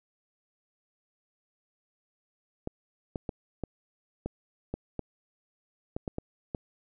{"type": "clicks", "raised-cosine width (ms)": 2, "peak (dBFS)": -19, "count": 11, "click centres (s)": [2.674, 3.158, 3.292, 3.637, 4.26, 4.74, 4.993, 5.965, 6.078, 6.184, 6.548], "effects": []}